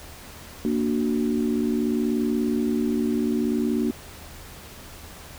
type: chord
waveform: sine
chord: Bb augmented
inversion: none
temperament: equal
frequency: 233.1 / 293.7 / 370 Hz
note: Bb3 / D4 / F#4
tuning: 0 / 0 / 0 cents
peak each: -23 / -26 / -28 dBFS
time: 0.65-3.91 s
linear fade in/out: 0 ms
effects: added 78 Hz sine -47 dBFS peak until 5.38 s + pink hiss -43 dBFS RMS until 5.38 s